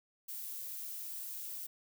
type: noise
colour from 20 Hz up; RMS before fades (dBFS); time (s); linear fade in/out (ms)
violet; -43; 0.28-1.67; 10
effects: none